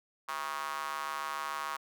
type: tone with high-pass filter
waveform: square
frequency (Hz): 73.42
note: D2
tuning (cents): 0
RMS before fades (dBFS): -37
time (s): 0.28-1.77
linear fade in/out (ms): 10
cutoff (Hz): 1100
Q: 4.1
effects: none